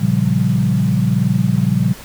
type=chord; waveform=sine; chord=G half-diminished seventh; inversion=first; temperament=equal; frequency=116.54 / 138.59 / 174.61 / 196 Hz; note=Bb2 / Db3 / F3 / G3; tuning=0 / 0 / 0 / 0 cents; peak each=-18 dBFS; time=0-1.94 s; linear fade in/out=20 ms; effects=pink hiss -36 dBFS RMS until 2.04 s